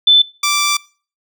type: tone pair in turn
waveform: sine / 10% pulse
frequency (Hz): 3520 / 1170.6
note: A7 / D6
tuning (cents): 0 / -6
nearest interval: octave + perfect fifth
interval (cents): 1906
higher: first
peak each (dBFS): -5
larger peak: neither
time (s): 0.07-0.22 / 0.43-0.77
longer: second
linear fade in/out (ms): 5
effects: noise-tail reverb RT60 0.4 s tail -23 dB re dry